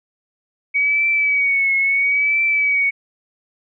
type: tone with vibrato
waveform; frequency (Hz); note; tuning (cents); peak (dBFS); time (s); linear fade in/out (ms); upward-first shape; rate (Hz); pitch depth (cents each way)
sine; 2254; C#7; +28; -14; 0.74-2.91; 20; triangle; 0.74; 65
effects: none